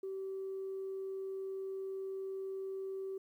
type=tone; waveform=sine; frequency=384.9 Hz; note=G4; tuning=32 cents flat; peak=-37 dBFS; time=0.03-3.18 s; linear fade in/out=5 ms; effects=tanh soft clip ceiling -34 dBFS + 12-bit